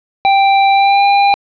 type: tone with pitch glide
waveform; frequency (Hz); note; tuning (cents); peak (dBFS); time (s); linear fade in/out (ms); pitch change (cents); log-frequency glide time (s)
square; 786 to 802.1; G5 to G5; +4 to +40; -8; 0.25-1.34; 0; +36; 0.72-1.05
effects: resampled to 11025 Hz + 8-bit